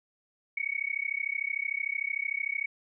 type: tone with amplitude modulation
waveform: sine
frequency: 2230 Hz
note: C#7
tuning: 10 cents sharp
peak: -25 dBFS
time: 0.57-2.66 s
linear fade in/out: 5 ms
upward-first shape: sine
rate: 33.3 Hz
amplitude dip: 100%
effects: none